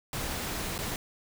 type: noise with dropouts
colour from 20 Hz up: pink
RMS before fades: -34 dBFS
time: 0.13-0.96 s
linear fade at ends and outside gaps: 1 ms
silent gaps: 0.78-0.788 s
effects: none